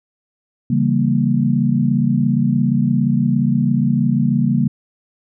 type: chord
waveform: sine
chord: C# diminished seventh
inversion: none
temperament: equal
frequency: 138.59 / 164.81 / 196 / 233.1 Hz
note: C#3 / E3 / G3 / Bb3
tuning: 0 / 0 / 0 / 0 cents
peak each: -18 / -22 / -19 / -17 dBFS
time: 0.7-4.68 s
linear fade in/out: 5 ms
effects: none